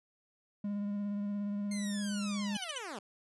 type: tone with vibrato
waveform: triangle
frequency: 203.9 Hz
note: G#3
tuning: 32 cents flat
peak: -31 dBFS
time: 0.64-2.57 s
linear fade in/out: 5 ms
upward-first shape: sine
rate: 17 Hz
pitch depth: 18 cents each way
type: linear sweep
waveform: 10% pulse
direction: down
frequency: 2134 to 181.3 Hz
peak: -32 dBFS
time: 1.71-2.99 s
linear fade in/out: 5 ms
type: tone bursts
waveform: sawtooth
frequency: 3000 Hz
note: F#7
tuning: 23 cents sharp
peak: -33 dBFS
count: 4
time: 2.55-2.782 s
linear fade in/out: 2 ms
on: 22 ms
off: 48 ms
effects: resampled to 24000 Hz